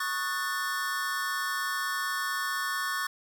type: chord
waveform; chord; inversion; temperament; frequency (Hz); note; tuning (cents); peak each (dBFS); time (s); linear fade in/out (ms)
square; D# half-diminished seventh; third; equal with one note detuned; 1108.7 / 1244.5 / 1480 / 1774.3; C#6 / D#6 / F#6 / A6; 0 / 0 / 0 / +14; -34 / -40 / -36 / -34; 0-3.07; 5
effects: 10-bit

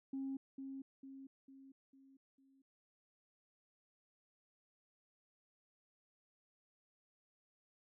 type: tone with echo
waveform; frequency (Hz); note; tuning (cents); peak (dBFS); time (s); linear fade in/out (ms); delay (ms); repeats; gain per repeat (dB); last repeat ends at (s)
sine; 270; C#4; -45; -38; 0.13-0.37; 5; 450; 5; -6; 2.62
effects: tanh soft clip ceiling -35 dBFS

